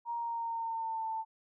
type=tone with pitch glide; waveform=sine; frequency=939 to 889.9 Hz; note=A#5 to A5; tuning=+12 to +19 cents; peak=-33 dBFS; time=0.05-1.25 s; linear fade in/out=50 ms; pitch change=-93 cents; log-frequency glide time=0.15-1.07 s; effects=none